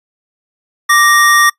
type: tone pair together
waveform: square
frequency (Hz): 1174.9 / 1865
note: D6 / A#6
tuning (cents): 0 / 0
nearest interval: minor sixth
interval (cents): 800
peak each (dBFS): -10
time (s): 0.89-1.5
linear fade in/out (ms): 10
effects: noise-tail reverb RT60 0.1 s tail -22 dB re dry + resampled to 32000 Hz